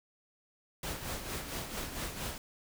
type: noise with tremolo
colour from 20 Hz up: pink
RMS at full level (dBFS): -37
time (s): 0.83-2.38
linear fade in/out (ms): 2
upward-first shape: sine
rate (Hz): 4.4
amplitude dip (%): 55
effects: none

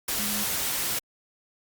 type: tone in noise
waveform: sine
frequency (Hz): 207.7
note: G#3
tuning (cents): 0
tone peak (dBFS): -34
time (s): 0.19-0.44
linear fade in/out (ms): 5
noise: white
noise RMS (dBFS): -28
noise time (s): 0.08-0.99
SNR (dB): -9
effects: Opus 48 kbps

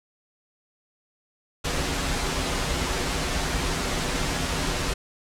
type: noise with comb filter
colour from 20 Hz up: pink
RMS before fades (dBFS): -26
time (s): 1.64-4.94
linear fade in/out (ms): 10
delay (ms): 9.3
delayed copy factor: -0.65
effects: low-pass 8000 Hz 12 dB/octave

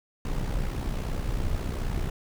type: noise with amplitude modulation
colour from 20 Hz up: brown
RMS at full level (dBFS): -26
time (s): 0.25-2.1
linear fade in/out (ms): 2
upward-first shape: sine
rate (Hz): 62.6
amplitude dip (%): 60
effects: none

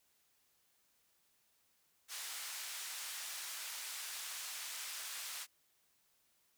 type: band-pass noise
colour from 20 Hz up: white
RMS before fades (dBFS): -45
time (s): 2.08-5.47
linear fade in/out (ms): 50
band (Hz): 1100 to 10000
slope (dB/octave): 12
effects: white hiss -75 dBFS RMS until 6.57 s

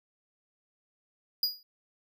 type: tone with exponential decay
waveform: square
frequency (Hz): 4892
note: D#8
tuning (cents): -30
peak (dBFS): -22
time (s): 1.43-1.63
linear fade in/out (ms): 2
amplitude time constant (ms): 43
effects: none

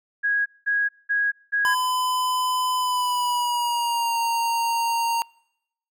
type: tone bursts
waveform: sine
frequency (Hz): 1652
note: G#6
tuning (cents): -10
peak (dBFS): -19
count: 4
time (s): 0.23-1.75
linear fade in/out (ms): 20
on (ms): 230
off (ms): 200
type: tone with pitch glide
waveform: square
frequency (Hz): 1010 to 926.2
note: B5 to A#5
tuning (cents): +39 to -11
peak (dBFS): -22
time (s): 1.65-5.22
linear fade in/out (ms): 0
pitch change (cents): -150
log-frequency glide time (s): 2.76-4.18
effects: noise-tail reverb RT60 0.8 s tail -26 dB re dry

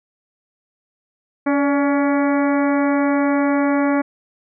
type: harmonic tone with a mistuned harmonic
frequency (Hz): 281.9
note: C#4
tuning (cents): +29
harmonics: 1 / 2 / 3 / 4 / 5 / 6 / 7 / 8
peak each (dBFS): -16 / -22 / -26 / -28 / -30 / -32 / -33 / -34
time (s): 1.46-4.02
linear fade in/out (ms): 10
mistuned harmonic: 2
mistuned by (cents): +42
effects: none

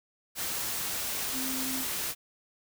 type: tone in noise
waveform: sine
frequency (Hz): 261.6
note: C4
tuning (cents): 0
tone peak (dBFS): -35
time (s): 1.32-1.85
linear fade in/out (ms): 50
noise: white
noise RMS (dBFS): -33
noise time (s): 0.35-2.15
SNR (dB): -5
effects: none

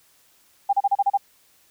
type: tone bursts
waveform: sine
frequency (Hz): 799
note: G5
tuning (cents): +33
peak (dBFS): -15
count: 7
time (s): 0.69-1.175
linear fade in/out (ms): 10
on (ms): 41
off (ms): 33
effects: white hiss -59 dBFS RMS until 1.7 s

